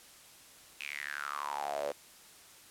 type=tone with high-pass filter sweep; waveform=sawtooth; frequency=72.1 Hz; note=D2; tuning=31 cents flat; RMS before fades=-38 dBFS; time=0.8-1.92 s; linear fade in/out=5 ms; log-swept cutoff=2600 to 520 Hz; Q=8.4; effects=white hiss -56 dBFS RMS until 2.7 s + low-pass 12000 Hz 12 dB/octave